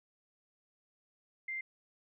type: tone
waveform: sine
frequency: 2093 Hz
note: C7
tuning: in tune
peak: -36 dBFS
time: 1.48-1.61 s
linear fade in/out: 5 ms
effects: none